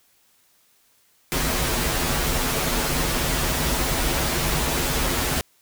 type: noise with comb filter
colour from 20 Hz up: pink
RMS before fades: -23 dBFS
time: 1.32-5.41 s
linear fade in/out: 0 ms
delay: 10 ms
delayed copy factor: -0.7
effects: white hiss -61 dBFS RMS until 5.61 s